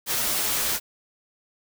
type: noise with comb filter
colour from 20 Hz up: white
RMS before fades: -25 dBFS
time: 0.06-0.8 s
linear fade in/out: 50 ms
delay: 11 ms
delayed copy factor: -0.55
effects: none